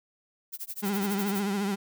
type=noise with tremolo; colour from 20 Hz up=violet; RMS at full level=-35 dBFS; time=0.52-1.43 s; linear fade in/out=20 ms; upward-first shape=sine; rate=12 Hz; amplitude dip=100%
type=tone with vibrato; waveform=35% pulse; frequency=200 Hz; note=G3; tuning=35 cents sharp; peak=-25 dBFS; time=0.82-1.76 s; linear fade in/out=20 ms; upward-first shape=triangle; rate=14 Hz; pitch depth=82 cents each way
effects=none